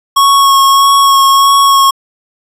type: tone with vibrato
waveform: square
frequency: 1100 Hz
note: C#6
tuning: 14 cents flat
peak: -5 dBFS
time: 0.16-1.91 s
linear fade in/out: 10 ms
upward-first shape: sine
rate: 1.6 Hz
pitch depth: 15 cents each way
effects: resampled to 32000 Hz